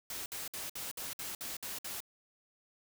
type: noise bursts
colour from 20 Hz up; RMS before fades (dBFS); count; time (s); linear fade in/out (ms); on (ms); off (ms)
white; -41; 9; 0.1-2.004; 2; 160; 58
effects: none